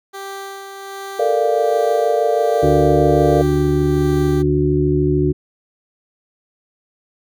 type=tone with tremolo; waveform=15% pulse; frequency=392 Hz; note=G4; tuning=in tune; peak=-21 dBFS; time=0.13-4.43 s; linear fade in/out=20 ms; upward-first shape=sine; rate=1.3 Hz; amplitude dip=40%
type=chord; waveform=sine; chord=Bb major seventh; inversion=third; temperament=equal with one note detuned; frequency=440 / 466.2 / 593.5 / 698.5 Hz; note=A4 / Bb4 / D5 / F5; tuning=0 / 0 / +18 / 0 cents; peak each=-19 dBFS; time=1.19-3.42 s; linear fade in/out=5 ms
type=harmonic tone; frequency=73.42 Hz; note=D2; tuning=in tune; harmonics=1 / 2 / 4 / 5; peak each=-22 / -18 / -19 / -17 dBFS; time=2.62-5.33 s; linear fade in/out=20 ms
effects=none